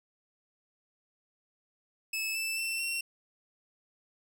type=tone with pitch steps; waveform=sawtooth; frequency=2605 / 2644 / 2684 / 2725 Hz; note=E7 / E7 / E7 / F7; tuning=-21 / +5 / +31 / -43 cents; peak=-28 dBFS; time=2.13-3.01 s; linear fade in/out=5 ms; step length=220 ms; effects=none